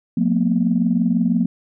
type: tone cluster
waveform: sine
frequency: 178.5 / 224.5 / 244.6 Hz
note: F3 / A3 / B3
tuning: +38 / +35 / -16 cents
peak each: -19 dBFS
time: 0.17-1.46 s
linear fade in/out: 5 ms
effects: tanh soft clip ceiling -5 dBFS